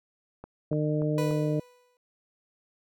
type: click train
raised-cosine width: 1 ms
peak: -27 dBFS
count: 4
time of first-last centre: 0.44-1.31 s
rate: 3.45 Hz
type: harmonic tone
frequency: 151.6 Hz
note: D#3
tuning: 45 cents flat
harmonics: 1 / 2 / 3 / 4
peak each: -27 / -30 / -32 / -33 dBFS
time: 0.71-1.6 s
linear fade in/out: 5 ms
type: tone with exponential decay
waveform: 30% pulse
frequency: 493.6 Hz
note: B4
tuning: 1 cent flat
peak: -26 dBFS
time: 1.18-1.97 s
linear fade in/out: 1 ms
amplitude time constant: 170 ms
effects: none